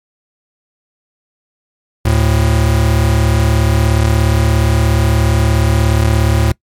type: tone pair together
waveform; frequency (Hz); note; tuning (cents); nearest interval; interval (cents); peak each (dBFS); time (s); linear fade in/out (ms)
square; 74.15 / 111.1; D2 / A2; +17 / +17; perfect fifth; 700; -13; 2.05-6.52; 5
effects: noise-tail reverb RT60 0.1 s tail -23 dB re dry + MP3 64 kbps